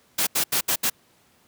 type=noise bursts at uneven times; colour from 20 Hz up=white; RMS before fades=-22 dBFS; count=5; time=0.18-0.27 / 0.35-0.44 / 0.52-0.61 / 0.68-0.76 / 0.83-0.9 s; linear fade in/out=10 ms; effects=pink hiss -60 dBFS RMS until 1.47 s + high-pass 100 Hz 12 dB/octave